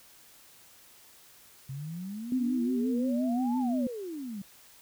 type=exponential two-way sweep; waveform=sine; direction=up then down; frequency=130 to 896 to 188.3 Hz; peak=-35 dBFS; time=1.69-4.42 s; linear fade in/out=5 ms; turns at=3.57 s
type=tone with vibrato; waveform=sine; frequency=247.8 Hz; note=B3; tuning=6 cents sharp; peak=-26 dBFS; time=2.32-3.87 s; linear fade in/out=2 ms; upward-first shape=sine; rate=5.7 Hz; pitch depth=68 cents each way
effects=white hiss -56 dBFS RMS until 4.81 s